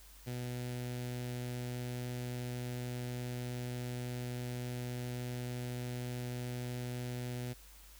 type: tone with notch filter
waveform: sawtooth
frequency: 123.47 Hz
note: B2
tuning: in tune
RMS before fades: -40 dBFS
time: 0.26-7.54 s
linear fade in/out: 20 ms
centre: 1100 Hz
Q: 1.3
effects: added 50 Hz sine -56 dBFS peak until 7.99 s + white hiss -59 dBFS RMS until 7.99 s